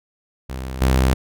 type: tone with level steps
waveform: sawtooth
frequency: 64.9 Hz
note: C2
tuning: 13 cents flat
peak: -23 / -10 dBFS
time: 0.49-1.14 s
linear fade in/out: 10 ms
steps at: 0.81 s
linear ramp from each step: 5 ms
effects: none